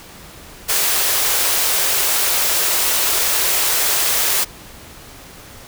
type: high-pass noise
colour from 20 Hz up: white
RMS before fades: -17 dBFS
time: 0.68-4.45 s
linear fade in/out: 20 ms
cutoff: 340 Hz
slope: 48 dB/octave
effects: pink hiss -39 dBFS RMS until 5.67 s